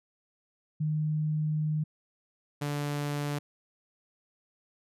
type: tone pair in turn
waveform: sine / sawtooth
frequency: 153.5 / 145.47 Hz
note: D#3 / D3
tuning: -23 / -16 cents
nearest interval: minor second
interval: 93 cents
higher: first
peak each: -26 dBFS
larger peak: neither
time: 0.8-1.84 / 2.61-3.39 s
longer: first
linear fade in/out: 10 ms
effects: resampled to 32000 Hz